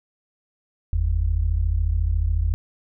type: tone pair together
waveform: sine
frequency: 47.15 / 81.2 Hz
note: F#1 / E2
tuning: +33 / -26 cents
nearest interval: major sixth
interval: 941 cents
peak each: -21 dBFS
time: 0.93-2.54 s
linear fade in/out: 0 ms
effects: none